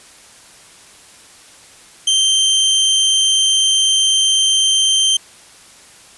sawtooth tone, 3136 Hz, G7, in tune, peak -8 dBFS, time 2.07-5.17 s, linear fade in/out 5 ms, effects white hiss -43 dBFS RMS until 6.17 s + resampled to 24000 Hz

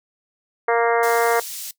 harmonic tone, 233.1 Hz, A#3, in tune, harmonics 2 / 3 / 4 / 5 / 6 / 7 / 8 / 9, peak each -18 / -22 / -24 / -26 / -28 / -29 / -30 / -31 dBFS, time 0.68-1.4 s, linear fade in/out 5 ms
pink high-pass noise, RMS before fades -32 dBFS, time 1.03-1.71 s, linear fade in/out 2 ms, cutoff 5200 Hz, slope 12 dB/octave
effects noise-tail reverb RT60 0.1 s tail -19 dB re dry

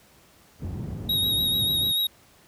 white low-pass noise, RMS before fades -32 dBFS, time 0.59-1.93 s, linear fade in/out 50 ms, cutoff 150 Hz, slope 12 dB/octave
square tone with vibrato, 3785 Hz, A#7, 26 cents sharp, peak -22 dBFS, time 1.09-2.07 s, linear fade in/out 5 ms, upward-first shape triangle, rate 6.8 Hz, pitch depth 29 cents each way
effects pink hiss -56 dBFS RMS until 2.47 s + high-pass 60 Hz 12 dB/octave

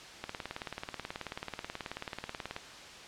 click train, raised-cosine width 0.3 ms, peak -21 dBFS, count 44, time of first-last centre 0.24-2.564 s, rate 18.5 Hz, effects white hiss -48 dBFS RMS until 3.07 s + low-pass 5000 Hz 12 dB/octave

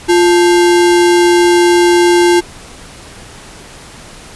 sine tone with sample-and-hold, 349.2 Hz, F4, in tune, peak -5 dBFS, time 0.08-2.41 s, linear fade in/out 20 ms, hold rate 1225 Hz, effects pink hiss -34 dBFS RMS until 4.35 s + resampled to 24000 Hz

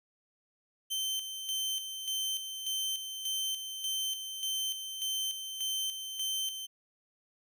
sawtooth tone with tremolo, 3099 Hz, G7, 21 cents flat, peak -28 dBFS, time 0.9-6.67 s, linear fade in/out 20 ms, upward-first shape square, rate 1.7 Hz, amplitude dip 55%, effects none

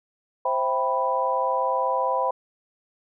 sine chord, C major seventh, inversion none, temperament equal, 523.3 / 659.3 / 784 / 987.8 Hz, C5 / E5 / G5 / B5, 0 / 0 / 0 / 0 cents, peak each -26 / -30 / -28 / -24 dBFS, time 0.45-2.31 s, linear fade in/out 5 ms, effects none

